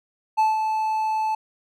triangle tone with ADSR envelope, 872 Hz, A5, 16 cents flat, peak -13 dBFS, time 0.37-1.35 s, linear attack 22 ms, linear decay 170 ms, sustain -6 dB, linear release 5 ms, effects none

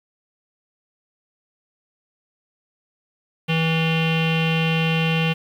square tone with low-pass filter, 162.2 Hz, E3, 28 cents flat, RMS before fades -20 dBFS, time 3.48-5.34 s, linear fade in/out 20 ms, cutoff 2900 Hz, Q 9.8, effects 8-bit

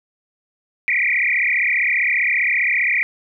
sine tone with frequency modulation, 2165 Hz, C#7, 41 cents flat, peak -15 dBFS, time 0.88-3.03 s, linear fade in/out 0 ms, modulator 35.1 Hz, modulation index 7.2, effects none

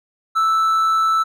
triangle tone with amplitude modulation, 1318.5 Hz, E6, in tune, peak -11 dBFS, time 0.35-1.24 s, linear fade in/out 20 ms, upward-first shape sine, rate 170 Hz, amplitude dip 25%, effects none

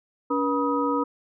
sine tone cluster, 284.2 / 482.2 / 971 / 1258 Hz, C#4 / B4 / B5 / D#6, +43 / -41 / -30 / +19 cents, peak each -25 / -27 / -28 / -28 dBFS, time 0.3-1.04 s, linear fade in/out 10 ms, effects none

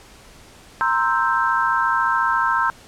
sine chord, C dominant seventh, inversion third, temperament equal, 932.3 / 1046.5 / 1318.5 / 1568 Hz, Bb5 / C6 / E6 / G6, 0 / 0 / 0 / 0 cents, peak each -22 dBFS, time 0.81-2.7 s, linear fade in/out 0 ms, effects pink hiss -46 dBFS RMS until 2.87 s + low-pass 10000 Hz 12 dB/octave

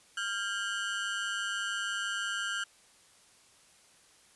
30% pulse ring-modulated tone, 1497 Hz, F#6, 20 cents sharp, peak -26 dBFS, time 0.17-2.64 s, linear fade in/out 5 ms, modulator 103 Hz, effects white hiss -61 dBFS RMS until 4.35 s + resampled to 24000 Hz

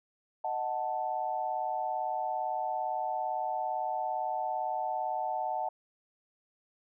sine chord, D# diminished, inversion none, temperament equal, 622.3 / 740 / 880 Hz, D#5 / F#5 / A5, 0 / 0 / 0 cents, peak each -38 / -33 / -34 dBFS, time 0.44-5.69 s, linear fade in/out 5 ms, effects none

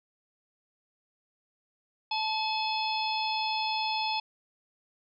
harmonic tone with a mistuned harmonic, 857 Hz, A5, 46 cents flat, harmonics 1 / 3 / 4 / 5 / 6, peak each -30 / -35 / -36 / -37 / -38 dBFS, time 2.11-4.2 s, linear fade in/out 5 ms, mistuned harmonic 1, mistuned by +35 cents, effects none

